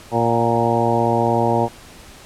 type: harmonic tone with a mistuned harmonic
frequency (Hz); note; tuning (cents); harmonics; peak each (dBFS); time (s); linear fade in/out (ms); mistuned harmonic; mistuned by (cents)
116.54; A#2; 0; 1 / 2 / 3 / 4 / 5 / 6 / 7 / 8; -23 / -23 / -23 / -23 / -23 / -23 / -23 / -23; 0.11-1.69; 50; 6; +36
effects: pink hiss -42 dBFS RMS until 2.25 s + low-pass 11000 Hz 12 dB/octave